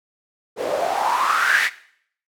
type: noise with band-pass filter sweep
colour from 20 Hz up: white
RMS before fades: -20 dBFS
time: 0.56-1.7 s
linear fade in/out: 50 ms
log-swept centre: 460 to 2000 Hz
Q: 7.1
effects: noise-tail reverb RT60 0.6 s tail -17 dB re dry